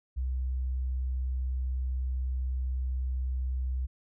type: tone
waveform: sine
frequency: 64 Hz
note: C2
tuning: 38 cents flat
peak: -28 dBFS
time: 0.16-3.87 s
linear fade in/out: 20 ms
effects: none